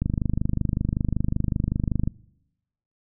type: click train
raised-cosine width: 5 ms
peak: -11 dBFS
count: 53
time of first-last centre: 0.02-2.075 s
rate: 25.3 Hz
effects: noise-tail reverb RT60 0.9 s tail -23 dB re dry